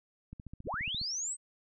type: click train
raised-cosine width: 5 ms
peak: -32 dBFS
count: 11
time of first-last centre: 0.33-1.015 s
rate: 14.6 Hz
type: linear sweep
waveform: sine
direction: up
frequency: 34.63 to 8372 Hz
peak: -33 dBFS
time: 0.64-1.37 s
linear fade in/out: 50 ms
effects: none